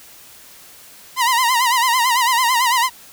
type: tone with vibrato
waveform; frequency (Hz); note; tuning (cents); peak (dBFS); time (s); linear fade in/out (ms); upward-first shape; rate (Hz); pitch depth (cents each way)
sawtooth; 980; B5; -14; -10; 1.16-2.9; 50; sine; 9; 110
effects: white hiss -43 dBFS RMS until 3.12 s